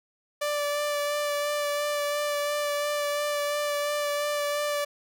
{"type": "tone with vibrato", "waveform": "sawtooth", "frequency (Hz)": 585, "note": "D5", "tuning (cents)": -7, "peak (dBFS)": -22, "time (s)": [0.41, 4.85], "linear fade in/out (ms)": 10, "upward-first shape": "sine", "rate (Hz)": 2.9, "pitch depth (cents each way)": 15, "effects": []}